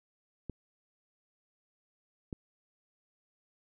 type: clicks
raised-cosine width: 3 ms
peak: -25 dBFS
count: 2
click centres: 0.497 / 2.328 s
effects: none